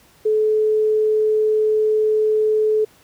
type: tone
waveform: sine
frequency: 431 Hz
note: A4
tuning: 36 cents flat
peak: -14 dBFS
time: 0.25-2.85 s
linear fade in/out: 10 ms
effects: pink hiss -52 dBFS RMS until 3.03 s + high-pass 60 Hz 12 dB/octave